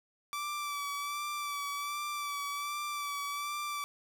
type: tone with vibrato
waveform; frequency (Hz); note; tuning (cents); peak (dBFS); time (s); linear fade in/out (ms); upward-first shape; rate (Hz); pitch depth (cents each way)
sawtooth; 1160; D6; -22; -31; 0.33-3.84; 0; sine; 1.3; 29
effects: none